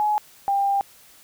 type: tone pair in turn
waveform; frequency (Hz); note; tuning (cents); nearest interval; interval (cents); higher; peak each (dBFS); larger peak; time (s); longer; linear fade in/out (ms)
sine; 843 / 795.7; G#5 / G5; +26 / +26; minor second; 100; first; -18; neither; 0-0.18 / 0.48-0.81; second; 0
effects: white hiss -51 dBFS RMS until 1.23 s